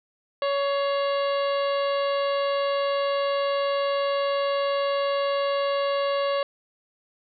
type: harmonic tone with a mistuned harmonic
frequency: 560 Hz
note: C#5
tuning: 18 cents sharp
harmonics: 1 / 2 / 3 / 4 / 5 / 6 / 7 / 8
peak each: -23 / -29 / -38 / -40 / -37 / -41 / -41 / -42 dBFS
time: 0.42-6.43 s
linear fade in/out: 2 ms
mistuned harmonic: 4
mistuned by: -100 cents
effects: none